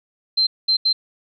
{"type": "tone bursts at uneven times", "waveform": "sine", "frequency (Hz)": 4122, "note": "C8", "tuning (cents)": -27, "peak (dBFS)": -14, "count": 3, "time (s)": [[0.37, 0.47], [0.68, 0.77], [0.85, 0.93]], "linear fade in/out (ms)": 10, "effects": []}